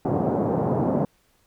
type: band-pass noise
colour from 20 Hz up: pink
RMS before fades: -23 dBFS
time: 0.05-1.05 s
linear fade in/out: 2 ms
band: 130 to 790 Hz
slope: 24 dB/octave
effects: pink hiss -64 dBFS RMS until 1.46 s